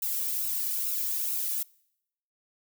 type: noise with flanger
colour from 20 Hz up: violet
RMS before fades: -30 dBFS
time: 0.02-1.63 s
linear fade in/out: 5 ms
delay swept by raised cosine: 0.75 to 1.75 ms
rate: 2.3 Hz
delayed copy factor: +0.6
effects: noise-tail reverb RT60 0.8 s tail -25 dB re dry